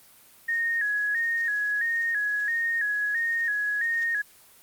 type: tone with vibrato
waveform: sine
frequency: 1760 Hz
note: A6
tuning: in tune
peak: -23 dBFS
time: 0.48-4.22 s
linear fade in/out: 10 ms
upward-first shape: square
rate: 1.5 Hz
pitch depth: 85 cents each way
effects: white hiss -54 dBFS RMS until 4.62 s + Opus 24 kbps